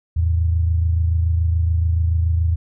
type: tone pair together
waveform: sine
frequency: 81.99 / 109 Hz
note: E2 / A2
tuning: -9 / -16 cents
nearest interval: perfect fourth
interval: 493 cents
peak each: -15 / -25 dBFS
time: 0.16-2.56 s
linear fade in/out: 10 ms
effects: none